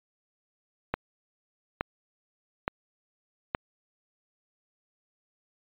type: click train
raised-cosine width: 0.5 ms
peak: -11 dBFS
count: 4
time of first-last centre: 0.94-3.549 s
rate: 1.15 Hz
effects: resampled to 8000 Hz